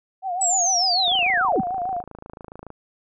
sine tone with vibrato, 733 Hz, F#5, 16 cents flat, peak -23 dBFS, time 0.22-2.03 s, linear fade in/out 50 ms, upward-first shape triangle, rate 6.7 Hz, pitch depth 110 cents each way
sine linear sweep, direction down, 7960 to 136.1 Hz, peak -18 dBFS, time 0.41-1.61 s, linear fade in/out 5 ms
click train, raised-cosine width 1 ms, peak -24 dBFS, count 45, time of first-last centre 1.08-2.704 s, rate 27.1 Hz
effects none

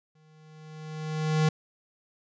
square tone with exponential growth, 155.56 Hz, D#3, in tune, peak -20 dBFS, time 0.15-1.49 s, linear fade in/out 5 ms, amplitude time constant 290 ms, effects resampled to 16000 Hz

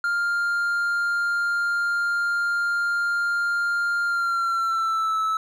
triangle tone with pitch glide, 1400 to 1306.2 Hz, F6 to E6, +4 to -16 cents, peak -19 dBFS, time 0.04-5.37 s, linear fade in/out 2 ms, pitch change -120 cents, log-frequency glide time 4.06-5.19 s, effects none

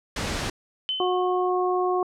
pink noise, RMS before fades -28 dBFS, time 0.16-0.5 s, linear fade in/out 5 ms
sine tone with exponential decay, 3050 Hz, G7, 48 cents flat, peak -22 dBFS, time 0.89-1.49 s, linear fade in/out 0 ms, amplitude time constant 130 ms
harmonic tone, 364.1 Hz, F#4, 28 cents flat, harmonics 1 / 2 / 3, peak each -23 / -26 / -28 dBFS, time 1-2.03 s, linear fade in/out 2 ms
effects low-pass 7000 Hz 12 dB/octave

